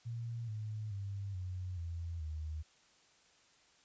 sine tone with pitch steps, 116.54 / 107.49 / 99.14 / 91.44 / 84.33 / 77.78 Hz, A#2 / A2 / G2 / F#2 / E2 / D#2, 0 / -40 / +20 / -20 / +40 / 0 cents, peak -38 dBFS, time 0.05-2.63 s, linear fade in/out 20 ms, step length 430 ms, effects white hiss -67 dBFS RMS until 3.84 s + resampled to 16000 Hz

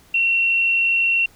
sine tone with frequency modulation, 2726 Hz, F7, 43 cents flat, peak -15 dBFS, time 0.14-1.26 s, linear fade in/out 5 ms, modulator 40.5 Hz, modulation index 0.62, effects pink hiss -52 dBFS RMS until 1.35 s

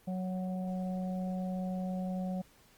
harmonic tone, 185 Hz, F#3, in tune, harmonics 1 / 3 / 4, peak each -33 / -43 / -45 dBFS, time 0.07-2.42 s, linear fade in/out 10 ms, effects pink hiss -63 dBFS RMS until 2.77 s + Opus 24 kbps

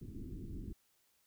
pink low-pass noise, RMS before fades -45 dBFS, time 0.01-0.73 s, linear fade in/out 5 ms, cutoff 360 Hz, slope 48 dB/octave, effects white hiss -74 dBFS RMS until 1.26 s

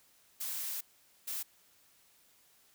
blue noise bursts at uneven times, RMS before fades -38 dBFS, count 2, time 0.4-0.81 / 1.27-1.43 s, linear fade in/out 10 ms, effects white hiss -66 dBFS RMS until 2.74 s

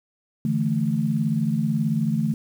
sine chord, D suspended second, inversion none, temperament just, 146.83 / 165.19 / 220.2 Hz, D3 / E3 / A3, 0 / +4 / +2 cents, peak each -25 / -25 / -23 dBFS, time 0.45-2.34 s, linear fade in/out 2 ms, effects 8-bit

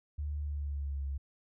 sine tone with pitch glide, 73.6 to 69.07 Hz, D2 to C#2, +4 to -6 cents, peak -33 dBFS, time 0.18-1.18 s, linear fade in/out 10 ms, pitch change -110 cents, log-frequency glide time 0.41-1.06 s, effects none

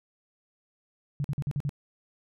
sine tone bursts, 142.3 Hz, C#3, 46 cents sharp, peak -26 dBFS, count 6, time 1.2-1.693 s, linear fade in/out 0 ms, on 43 ms, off 47 ms, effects none

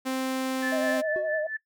sawtooth tone, 261.6 Hz, C4, in tune, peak -23 dBFS, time 0.05-1.02 s, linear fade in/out 20 ms
sine tone with tremolo, 1751 Hz, A6, 9 cents flat, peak -27 dBFS, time 0.62-1.57 s, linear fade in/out 10 ms, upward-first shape triangle, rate 4.5 Hz, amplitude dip 95%
sine tone with vibrato, 622.3 Hz, D#5, in tune, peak -26 dBFS, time 0.72-1.47 s, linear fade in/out 5 ms, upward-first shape sine, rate 9.8 Hz, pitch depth 50 cents each way
triangle tone with exponential decay, 370 Hz, F#4, in tune, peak -28 dBFS, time 1.16-1.43 s, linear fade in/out 0 ms, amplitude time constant 57 ms
effects noise-tail reverb RT60 0.1 s tail -17 dB re dry

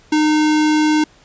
sine tone with sample-and-hold, 306.1 Hz, D#4, 28 cents flat, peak -11 dBFS, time 0.12-1.04 s, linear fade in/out 5 ms, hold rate 1225 Hz, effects pink hiss -50 dBFS RMS until 1.24 s + resampled to 16000 Hz

